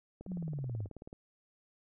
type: click train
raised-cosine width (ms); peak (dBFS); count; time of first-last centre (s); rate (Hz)
2; -33; 18; 0.21-1.129; 18.5
type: linear sweep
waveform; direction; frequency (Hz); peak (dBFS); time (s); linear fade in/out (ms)
sine; down; 192.5 to 92.3; -35; 0.26-0.89; 50
effects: none